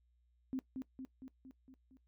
sine tone with echo, 261.6 Hz, C4, in tune, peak -35 dBFS, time 0.53-0.59 s, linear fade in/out 0 ms, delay 230 ms, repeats 6, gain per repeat -4 dB, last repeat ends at 1.97 s, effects noise-tail reverb RT60 0.1 s tail -18 dB re dry + added 60 Hz sine -70 dBFS peak until 2.07 s

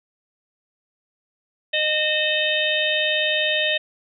harmonic tone with a mistuned harmonic, 613 Hz, D#5, 26 cents flat, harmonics 1 / 3 / 4 / 5 / 6, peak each -25 / -25 / -25 / -25 / -25 dBFS, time 1.73-3.78 s, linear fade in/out 10 ms, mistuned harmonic 4, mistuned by +98 cents, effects none

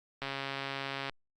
click train, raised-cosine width 0.3 ms, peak -20 dBFS, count 121, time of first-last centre 0.22-1.096 s, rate 137 Hz, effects Opus 48 kbps

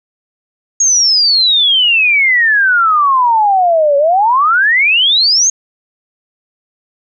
sine exponential two-way sweep, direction down then up, 6645 to 554.4 to 6645 Hz, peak -7 dBFS, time 0.8-5.5 s, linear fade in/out 5 ms, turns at 3.97 s, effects none

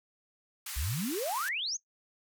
white band-pass noise, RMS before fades -40 dBFS, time 0.66-1.49 s, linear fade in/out 5 ms, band 1000 to 16000 Hz, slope 24 dB/octave
sine exponential sweep, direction up, 57.4 to 6750 Hz, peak -31 dBFS, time 0.76-1.77 s, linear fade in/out 10 ms
effects noise-tail reverb RT60 0.1 s tail -17 dB re dry

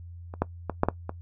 clicks, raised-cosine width 1 ms, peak -25 / -9 / -14 / -6 / -8 / -18 dBFS, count 6, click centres 0.339 / 0.42 / 0.697 / 0.834 / 0.886 / 1.094 s, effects noise-tail reverb RT60 0.1 s tail -19 dB re dry + added 86 Hz sine -40 dBFS peak until 1.21 s

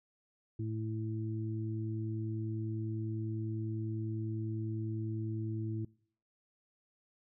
harmonic tone, 110 Hz, A2, in tune, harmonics 1 / 2 / 3, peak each -35 / -45 / -41 dBFS, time 0.59-5.85 s, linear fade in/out 5 ms, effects noise-tail reverb RT60 0.6 s tail -25 dB re dry

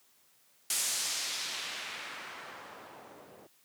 blue noise with low-pass filter sweep, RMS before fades -38 dBFS, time 0.7-3.47 s, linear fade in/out 2 ms, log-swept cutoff 9600 to 440 Hz, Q 1, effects white hiss -66 dBFS RMS until 3.64 s + high-pass 100 Hz 12 dB/octave

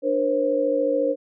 sine tone cluster, 296.5 / 482 / 536 Hz, D4 / B4 / C5, +17 / -42 / +42 cents, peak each -26 / -24 / -21 dBFS, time 0.02-1.16 s, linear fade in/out 50 ms, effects none

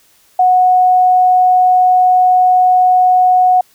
sine tone, 734 Hz, F#5, 14 cents flat, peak -6 dBFS, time 0.39-3.61 s, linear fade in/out 5 ms, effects white hiss -51 dBFS RMS until 3.74 s

